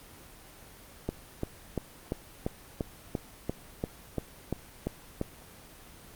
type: click train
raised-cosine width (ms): 2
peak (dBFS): -16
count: 13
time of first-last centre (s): 1.09-5.214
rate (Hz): 2.91
effects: pink hiss -51 dBFS RMS until 6.15 s + Opus 24 kbps